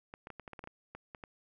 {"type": "clicks", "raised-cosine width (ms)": 0.5, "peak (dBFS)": -30, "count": 12, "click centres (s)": [0.139, 0.271, 0.303, 0.397, 0.478, 0.533, 0.592, 0.64, 0.674, 0.95, 1.148, 1.238], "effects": []}